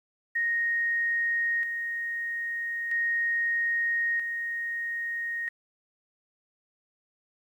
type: tone with tremolo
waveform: sine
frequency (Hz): 1864.7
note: A#6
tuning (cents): 0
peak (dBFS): -24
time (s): 0.35-5.49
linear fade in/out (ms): 10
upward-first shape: square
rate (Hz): 0.39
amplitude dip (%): 45
effects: 10-bit